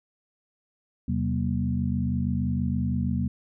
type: tone cluster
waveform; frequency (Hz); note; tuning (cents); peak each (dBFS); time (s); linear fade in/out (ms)
sine; 81.8 / 130.5 / 191 / 237.2; E2 / C3 / G3 / A#3; -13 / -4 / -45 / +30; -29; 1.08-3.28; 5
effects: none